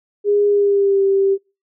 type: tone with pitch glide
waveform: sine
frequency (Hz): 410 to 391.3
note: G#4 to G4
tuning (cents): -22 to -3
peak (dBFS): -12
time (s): 0.24-1.38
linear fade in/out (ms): 50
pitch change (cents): -81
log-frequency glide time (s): 0.47-1.03
effects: noise-tail reverb RT60 0.3 s tail -25 dB re dry